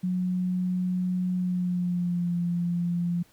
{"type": "tone with pitch glide", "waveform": "sine", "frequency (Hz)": [182, 173.38], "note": ["F#3", "F3"], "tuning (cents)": [-28, -12], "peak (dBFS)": -24, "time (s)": [0.03, 3.23], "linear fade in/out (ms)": 10, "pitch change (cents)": -84, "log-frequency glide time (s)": [1.34, 2.36], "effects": ["pink hiss -60 dBFS RMS until 3.32 s"]}